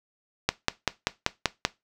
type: click train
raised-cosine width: 0.2 ms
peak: -3 dBFS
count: 7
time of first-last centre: 0.49-1.651 s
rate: 5.17 Hz
effects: noise-tail reverb RT60 0.2 s tail -18 dB re dry